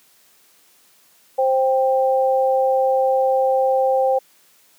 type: tone pair together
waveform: sine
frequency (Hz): 525.9 / 788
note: C5 / G5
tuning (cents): +9 / +9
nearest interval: perfect fifth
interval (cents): 700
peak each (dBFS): -16 / -19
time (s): 1.38-4.19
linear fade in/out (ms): 10
effects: white hiss -55 dBFS RMS until 4.78 s + high-pass 150 Hz 12 dB/octave